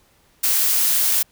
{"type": "noise", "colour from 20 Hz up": "blue", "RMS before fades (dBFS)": -18, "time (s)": [0.43, 1.23], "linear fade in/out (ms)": 10, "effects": ["pink hiss -58 dBFS RMS until 1.31 s"]}